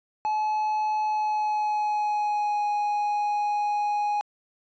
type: tone with pitch glide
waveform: triangle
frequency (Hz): 856 to 830.2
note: A5 to G#5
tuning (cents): -48 to -1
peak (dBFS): -21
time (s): 0.25-4.21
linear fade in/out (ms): 0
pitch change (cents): -53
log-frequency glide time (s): 1.03-2.67
effects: resampled to 16000 Hz